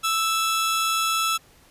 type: tone pair together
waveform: sawtooth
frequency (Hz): 1318.5 / 3369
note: E6 / G#7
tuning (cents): 0 / +24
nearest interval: octave + major third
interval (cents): 1624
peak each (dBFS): -18 / -25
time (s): 0.03-1.38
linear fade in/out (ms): 20
effects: pink hiss -55 dBFS RMS until 1.7 s + resampled to 32000 Hz

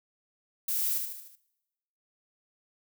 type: noise with echo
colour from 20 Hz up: violet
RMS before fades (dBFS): -30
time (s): 0.68-0.98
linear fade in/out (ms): 5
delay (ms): 75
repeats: 5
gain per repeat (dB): -5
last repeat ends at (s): 1.355
effects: noise-tail reverb RT60 1.0 s tail -23 dB re dry

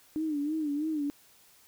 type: tone with vibrato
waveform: sine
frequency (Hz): 301.4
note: D4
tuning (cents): +45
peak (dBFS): -28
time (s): 0.16-1.1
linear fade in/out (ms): 0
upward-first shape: sine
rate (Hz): 3.1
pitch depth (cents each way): 96
effects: white hiss -60 dBFS RMS until 1.67 s

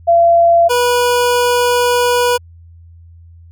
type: tone pair in turn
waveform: sine / 25% pulse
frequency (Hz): 681 / 487.8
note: F5 / B4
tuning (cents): -44 / -21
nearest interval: tritone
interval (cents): 577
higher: first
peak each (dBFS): -6 / -7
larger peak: first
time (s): 0.07-0.69 / 0.69-2.38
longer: second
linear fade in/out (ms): 20
effects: added 84 Hz sine -37 dBFS peak until 3.51 s

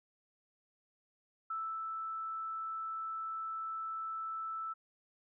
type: tone with ADSR envelope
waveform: sine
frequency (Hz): 1318.5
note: E6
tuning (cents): 0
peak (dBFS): -35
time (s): 1.5-4.74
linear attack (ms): 6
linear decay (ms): 280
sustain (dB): -2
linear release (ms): 18
effects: none

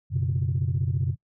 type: chord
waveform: sine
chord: F# suspended fourth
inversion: none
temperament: equal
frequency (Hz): 92.5 / 123.47 / 138.59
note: F#2 / B2 / C#3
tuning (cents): 0 / 0 / 0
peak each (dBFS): -26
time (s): 0.1-1.16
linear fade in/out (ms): 50
effects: noise-tail reverb RT60 0.1 s tail -25 dB re dry + tanh soft clip ceiling -16 dBFS

